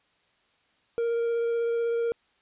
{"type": "tone with vibrato", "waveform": "triangle", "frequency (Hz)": 466.2, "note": "A#4", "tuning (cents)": 0, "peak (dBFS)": -22, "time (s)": [0.98, 2.12], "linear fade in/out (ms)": 0, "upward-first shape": "sine", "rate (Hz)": 16, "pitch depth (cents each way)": 9, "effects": ["white hiss -67 dBFS RMS until 2.41 s", "resampled to 8000 Hz"]}